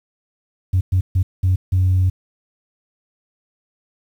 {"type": "tone bursts at uneven times", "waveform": "sine", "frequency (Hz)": 92.5, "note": "F#2", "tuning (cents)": 0, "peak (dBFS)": -11, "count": 5, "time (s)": [[0.73, 0.81], [0.92, 1.01], [1.15, 1.23], [1.43, 1.56], [1.72, 2.1]], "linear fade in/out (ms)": 10, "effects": ["tanh soft clip ceiling -10 dBFS", "8-bit"]}